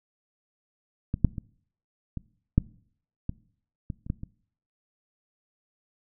clicks, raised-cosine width 5 ms, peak -14 / -6 / -21 / -20 / -6 / -16 / -20 / -28 / -15 / -24 dBFS, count 10, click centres 1.141 / 1.247 / 1.382 / 2.173 / 2.58 / 3.294 / 3.902 / 4.065 / 4.101 / 4.234 s, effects noise-tail reverb RT60 0.6 s tail -22 dB re dry

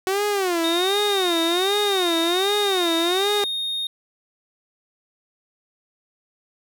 sawtooth tone with vibrato, 370 Hz, F#4, in tune, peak -16 dBFS, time 0.07-3.44 s, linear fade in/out 0 ms, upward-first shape sine, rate 1.3 Hz, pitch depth 200 cents each way
triangle tone, 3700 Hz, A#7, 14 cents flat, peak -22 dBFS, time 0.64-3.87 s, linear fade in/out 2 ms
effects none

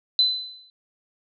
sine tone with exponential decay, 4024 Hz, B7, 32 cents sharp, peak -13 dBFS, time 0.19-0.7 s, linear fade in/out 1 ms, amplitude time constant 110 ms, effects none

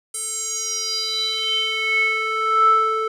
square tone with band-pass filter sweep, 440 Hz, A4, in tune, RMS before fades -21 dBFS, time 0.14-3.08 s, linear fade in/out 5 ms, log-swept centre 9000 to 970 Hz, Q 6.7, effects none

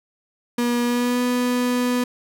35% pulse tone with pitch glide, 240.4 to 247 Hz, B3 to B3, -46 to 0 cents, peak -17 dBFS, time 0.58-2.04 s, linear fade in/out 5 ms, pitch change +46 cents, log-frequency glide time 0.84-1.21 s, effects none

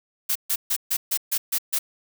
blue noise bursts, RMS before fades -23 dBFS, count 8, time 0.29-1.79 s, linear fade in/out 10 ms, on 65 ms, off 140 ms, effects none

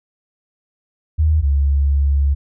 sine tone pair in turn, 77.8 / 70.14 Hz, D#2 / C#2, 0 / +21 cents, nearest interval major second, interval 179 cents, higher first, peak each -11 / -12 dBFS, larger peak first, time 1.18-1.42 / 1.42-2.35 s, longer second, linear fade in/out 20 ms, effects none

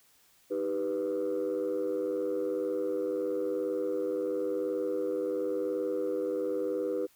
sine chord, Eb augmented, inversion none, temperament equal, 311.1 / 392 / 493.9 Hz, Eb4 / G4 / B4, 0 / 0 / 0 cents, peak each -34 / -32 / -30 dBFS, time 0.5-7.07 s, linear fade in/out 20 ms, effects tanh soft clip ceiling -24 dBFS + white hiss -64 dBFS RMS until 7.15 s

